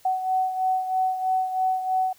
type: beating tone pair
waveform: sine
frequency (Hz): 749 / 752.1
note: F#5 / F#5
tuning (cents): +21 / +28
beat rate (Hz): 3.1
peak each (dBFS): -22 / -29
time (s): 0.05-2.13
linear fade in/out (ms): 5
effects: white hiss -56 dBFS RMS until 2.18 s

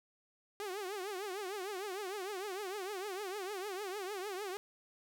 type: tone with vibrato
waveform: sawtooth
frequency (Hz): 392.2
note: G4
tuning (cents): +1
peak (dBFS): -35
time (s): 0.6-4.57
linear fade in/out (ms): 0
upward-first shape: triangle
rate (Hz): 6.6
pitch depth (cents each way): 180
effects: none

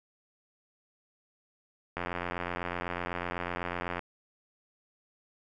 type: click train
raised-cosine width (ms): 0.5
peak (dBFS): -18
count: 179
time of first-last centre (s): 1.97-3.993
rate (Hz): 88
effects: none

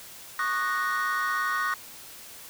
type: chord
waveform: triangle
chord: D# minor seventh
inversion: third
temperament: equal with one note detuned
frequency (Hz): 1108.7 / 1225.2 / 1480 / 1864.7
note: C#6 / D#6 / F#6 / A#6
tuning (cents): 0 / -27 / 0 / 0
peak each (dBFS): -28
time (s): 0.39-1.74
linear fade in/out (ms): 2
effects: tanh soft clip ceiling -18 dBFS + white hiss -45 dBFS RMS until 2.49 s

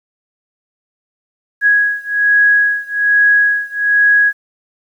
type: beating tone pair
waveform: sine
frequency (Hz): 1661.2 / 1662.4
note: G#6 / G#6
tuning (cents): 0 / +1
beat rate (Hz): 1.2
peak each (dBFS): -12 / -13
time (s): 1.61-4.33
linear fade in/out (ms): 50
effects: 8-bit

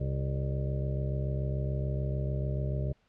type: harmonic tone with a mistuned harmonic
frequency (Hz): 66.9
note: C2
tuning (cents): +39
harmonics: 1 / 2 / 3 / 5 / 6 / 7 / 8 / 9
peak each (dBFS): -33 / -31 / -42 / -46 / -43 / -48 / -50 / -42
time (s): 0-2.93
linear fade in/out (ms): 10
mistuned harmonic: 8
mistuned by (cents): +62
effects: pink hiss -70 dBFS RMS until 3.08 s + low-pass 4000 Hz 12 dB/octave

